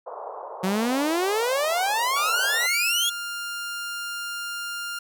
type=band-pass noise; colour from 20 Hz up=pink; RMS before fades=-36 dBFS; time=0.06-2.67 s; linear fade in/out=10 ms; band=460 to 1100 Hz; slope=48 dB/octave
type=exponential sweep; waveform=sawtooth; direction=up; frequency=181.4 to 3430 Hz; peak=-18 dBFS; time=0.63-3.1 s; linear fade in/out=10 ms
type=tone; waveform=sawtooth; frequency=1400 Hz; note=F6; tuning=4 cents sharp; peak=-26 dBFS; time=2.16-4.99 s; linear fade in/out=5 ms
effects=none